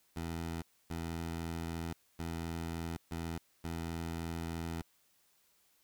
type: tone bursts at uneven times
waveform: 15% pulse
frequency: 83.1 Hz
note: E2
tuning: 15 cents sharp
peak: -31 dBFS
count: 5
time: 0.16-0.62 / 0.9-1.93 / 2.19-2.97 / 3.11-3.38 / 3.64-4.82 s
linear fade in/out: 5 ms
effects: white hiss -71 dBFS RMS until 5.83 s